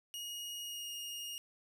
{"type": "tone with pitch glide", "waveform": "sawtooth", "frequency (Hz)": [2878, 2852], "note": ["F#7", "F7"], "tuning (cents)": [-49, 36], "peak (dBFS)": -38, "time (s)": [0.14, 1.38], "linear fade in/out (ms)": 0, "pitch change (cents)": -15, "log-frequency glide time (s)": [0.63, 0.93], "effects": []}